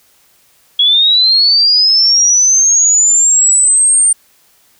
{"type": "linear sweep", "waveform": "sine", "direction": "up", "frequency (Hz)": [3322, 8850], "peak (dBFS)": -6, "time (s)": [0.79, 4.13], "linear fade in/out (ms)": 5, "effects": ["white hiss -51 dBFS RMS until 4.79 s"]}